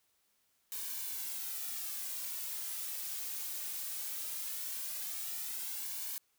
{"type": "noise with flanger", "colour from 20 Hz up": "blue", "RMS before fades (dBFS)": -40, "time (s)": [0.72, 6.18], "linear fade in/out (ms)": 0, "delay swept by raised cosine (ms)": [1.5, 3], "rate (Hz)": 0.18, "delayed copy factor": -0.55, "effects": ["white hiss -75 dBFS RMS until 6.38 s"]}